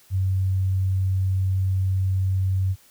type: tone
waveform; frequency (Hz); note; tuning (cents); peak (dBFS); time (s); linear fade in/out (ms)
sine; 94.7; F#2; +41; -19; 0.1-2.76; 50
effects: white hiss -55 dBFS RMS until 2.9 s